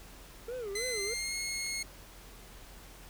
triangle tone with vibrato, 448 Hz, A4, 31 cents sharp, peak -34 dBFS, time 0.48-1.14 s, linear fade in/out 5 ms, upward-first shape sine, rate 3.2 Hz, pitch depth 230 cents each way
15% pulse tone with pitch glide, 2043 to 2163 Hz, C7 to C#7, -42 to -43 cents, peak -27 dBFS, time 0.75-1.83 s, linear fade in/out 5 ms, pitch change +99 cents, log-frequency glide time 0.91-1.36 s
clicks, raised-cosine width 0.2 ms, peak -38 / -33 dBFS, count 2, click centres 1.646 / 1.664 s
effects added 44 Hz sine -53 dBFS peak until 3.09 s + pink hiss -53 dBFS RMS until 3.09 s

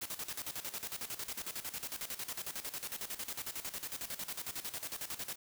white noise with tremolo, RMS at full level -40 dBFS, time 0.01-5.36 s, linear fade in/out 10 ms, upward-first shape square, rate 11 Hz, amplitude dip 75%, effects none

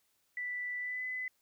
sine tone with pitch glide, 1975.5 to 2012 Hz, B6 to B6, 0 to +32 cents, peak -35 dBFS, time 0.37-1.28 s, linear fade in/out 2 ms, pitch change +32 cents, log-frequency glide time 0.79-1.04 s, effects white hiss -75 dBFS RMS until 1.41 s

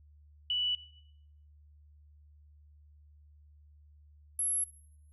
sine tone pair in turn, 2960 / 11175 Hz, F#7 / F9, 0 / 0 cents, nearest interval octave + major seventh, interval 2300 cents, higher second, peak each -28 / -28 dBFS, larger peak neither, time 0.5-0.75 / 4.39-4.64 s, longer neither, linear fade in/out 2 ms, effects noise-tail reverb RT60 0.8 s tail -18 dB re dry + added 74 Hz sine -56 dBFS peak until 5.12 s

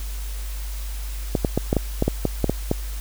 clicks, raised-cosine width 2 ms, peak -5 dBFS, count 11, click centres 1.352 / 1.448 / 1.576 / 1.729 / 1.767 / 2.024 / 2.08 / 2.253 / 2.443 / 2.496 / 2.714 s, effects added 50 Hz sine -27 dBFS peak until 3 s + white hiss -40 dBFS RMS until 3 s

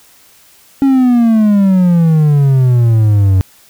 triangle exponential sweep, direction down, 277.2 to 92.5 Hz, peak -4 dBFS, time 0.82-3.41 s, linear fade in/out 0 ms, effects white hiss -45 dBFS RMS until 3.69 s

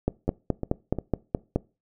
two click trains, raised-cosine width 2 ms, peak -9 / -15 dBFS, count 8 / 3, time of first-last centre 0.08-1.56 / 0.28-0.987 s, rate 4.73 / 2.83 Hz, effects noise-tail reverb RT60 0.3 s tail -22 dB re dry

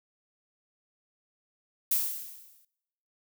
violet noise with exponential decay, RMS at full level -24 dBFS, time 1.91-2.65 s, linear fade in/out 5 ms, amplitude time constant 160 ms, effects noise-tail reverb RT60 1.0 s tail -25 dB re dry

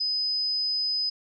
sine tone, 5020 Hz, D#8, 15 cents sharp, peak -24 dBFS, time 0-1.1 s, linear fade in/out 10 ms, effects none

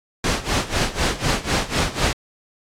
pink noise with tremolo, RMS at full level -18 dBFS, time 0.24-2.13 s, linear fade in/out 2 ms, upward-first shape sine, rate 4 Hz, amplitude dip 85%, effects low-pass 7000 Hz 12 dB/octave + AAC 64 kbps

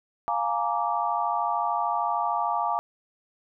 sine chord, Bb dominant seventh, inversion second, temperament just, 699.2 / 839.1 / 932.3 / 1165.4 Hz, F5 / Ab5 / Bb5 / D6, +2 / +18 / 0 / -14 cents, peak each -29 dBFS, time 0.28-2.79 s, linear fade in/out 0 ms, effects none

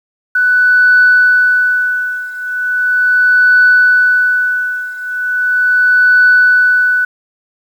sine tone with tremolo, 1489 Hz, F#6, 11 cents sharp, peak -3 dBFS, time 0.35-7.05 s, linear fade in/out 5 ms, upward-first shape triangle, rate 0.38 Hz, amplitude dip 90%, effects tanh soft clip ceiling 0 dBFS + 7-bit

